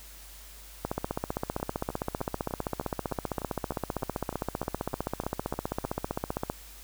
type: two click trains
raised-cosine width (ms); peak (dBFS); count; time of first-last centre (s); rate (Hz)
1; -22 / -15; 15 / 88; 1.6-5.842 / 0.85-6.499; 3.3 / 15.4
effects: added 50 Hz sine -49 dBFS peak until 6.83 s + white hiss -50 dBFS RMS until 6.83 s